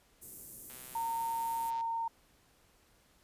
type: band-stop noise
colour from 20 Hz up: white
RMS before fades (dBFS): -47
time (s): 0.21-1.71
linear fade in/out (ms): 20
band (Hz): 430 to 7900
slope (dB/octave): 24
type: click train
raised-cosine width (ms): 0.2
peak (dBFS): -36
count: 143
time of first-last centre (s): 0.7-1.809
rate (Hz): 128
type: tone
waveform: sine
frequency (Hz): 916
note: A#5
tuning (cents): -31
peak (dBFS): -32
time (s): 0.95-2.08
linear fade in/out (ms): 5
effects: pink hiss -67 dBFS RMS until 3.23 s + resampled to 32000 Hz